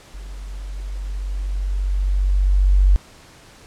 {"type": "tone with level ramp", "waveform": "sine", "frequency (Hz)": 47.5, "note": "F#1", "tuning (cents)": 46, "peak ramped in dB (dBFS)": [-31, -9], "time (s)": [0.14, 2.96], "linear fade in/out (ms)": 0, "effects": ["pink hiss -46 dBFS RMS until 3.66 s", "low-pass 9000 Hz 12 dB/octave"]}